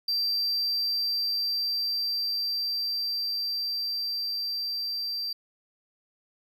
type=tone with level ramp; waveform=triangle; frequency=4699 Hz; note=D8; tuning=in tune; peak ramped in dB=-23 to -28 dBFS; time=0.08-5.33 s; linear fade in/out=5 ms; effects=none